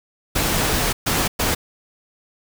pink noise bursts at uneven times, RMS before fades -20 dBFS, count 3, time 0.35-0.93 / 1.06-1.28 / 1.39-1.55 s, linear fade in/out 10 ms, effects none

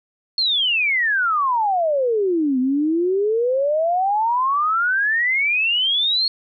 sine exponential two-way sweep, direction down then up, 4344 to 250 to 4344 Hz, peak -16 dBFS, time 0.38-6.28 s, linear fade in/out 2 ms, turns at 2.59 s, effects none

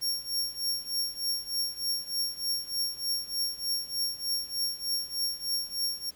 sawtooth tone with tremolo, 5530 Hz, F8, 18 cents flat, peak -23 dBFS, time 0.01-6.11 s, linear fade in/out 20 ms, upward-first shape triangle, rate 3.3 Hz, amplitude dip 90%, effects pink hiss -58 dBFS RMS until 6.15 s

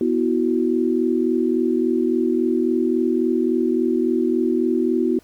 sine chord, B suspended fourth, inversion none, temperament equal with one note detuned, 246.9 / 326.4 / 370 Hz, B3 / E4 / F#4, 0 / -17 / 0 cents, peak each -21 dBFS, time 0.01-5.19 s, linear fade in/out 2 ms, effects pink hiss -55 dBFS RMS until 5.23 s

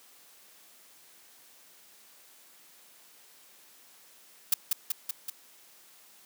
blue noise with echo, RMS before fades -22 dBFS, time 4.52-4.54 s, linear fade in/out 5 ms, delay 190 ms, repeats 4, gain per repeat -3 dB, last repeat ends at 5.3 s, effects white hiss -57 dBFS RMS until 6.25 s + high-pass 200 Hz 12 dB/octave

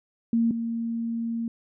sine tone pair in turn, 230.5 / 230.5 Hz, A#3 / A#3, -19 / -19 cents, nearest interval unison, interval 0 cents, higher neither, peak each -19 / -26 dBFS, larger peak first, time 0.33-0.51 / 0.51-1.48 s, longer second, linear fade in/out 2 ms, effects none

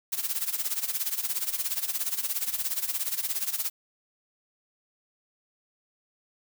blue noise with tremolo, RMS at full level -27 dBFS, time 0.12-3.7 s, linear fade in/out 10 ms, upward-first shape sine, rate 17 Hz, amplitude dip 80%, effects none

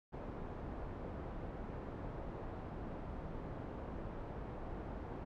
pink low-pass noise, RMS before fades -45 dBFS, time 0.12-5.25 s, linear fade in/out 20 ms, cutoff 890 Hz, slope 12 dB/octave, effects none

